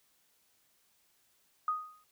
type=tone with exponential decay; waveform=sine; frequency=1244.5 Hz; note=D#6; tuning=in tune; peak=-26 dBFS; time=1.68-2.04 s; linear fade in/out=2 ms; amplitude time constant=78 ms; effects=white hiss -71 dBFS RMS until 2.11 s